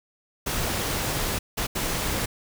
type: noise bursts at uneven times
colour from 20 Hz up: pink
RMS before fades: -27 dBFS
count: 3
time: 0.46-1.39 / 1.57-1.67 / 1.75-2.26 s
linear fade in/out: 10 ms
effects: none